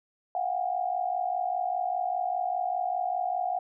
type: tone cluster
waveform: sine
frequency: 685 / 730 / 795 Hz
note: F5 / F#5 / G5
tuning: -34 / -24 / +24 cents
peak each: -34 / -28 / -34 dBFS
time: 0.35-3.59 s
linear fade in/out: 2 ms
effects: none